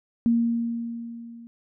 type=tone with level ramp; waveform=sine; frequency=233.1 Hz; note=A#3; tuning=in tune; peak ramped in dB=-16 to -41 dBFS; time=0.26-1.47 s; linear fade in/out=0 ms; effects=none